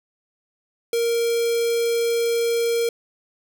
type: tone with notch filter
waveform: square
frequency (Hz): 466.2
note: A#4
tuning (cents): 0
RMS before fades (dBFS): -21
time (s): 0.93-2.89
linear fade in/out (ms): 2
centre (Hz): 1500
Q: 1.8
effects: none